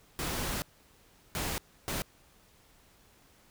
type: noise bursts at uneven times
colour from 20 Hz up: pink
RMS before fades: -34 dBFS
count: 3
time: 0.19-0.62 / 1.35-1.58 / 1.88-2.02 s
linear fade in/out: 0 ms
effects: pink hiss -62 dBFS RMS until 3.5 s